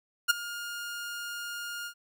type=tone with ADSR envelope; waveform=sawtooth; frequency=1416 Hz; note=F6; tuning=23 cents sharp; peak=-14 dBFS; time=0.28-1.94 s; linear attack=23 ms; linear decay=14 ms; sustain=-18 dB; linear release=80 ms; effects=none